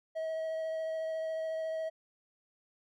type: tone with vibrato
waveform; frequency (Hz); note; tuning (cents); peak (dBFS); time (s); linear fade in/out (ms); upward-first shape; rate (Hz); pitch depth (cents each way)
triangle; 641; E5; -49; -31; 0.15-1.9; 20; triangle; 14; 12
effects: none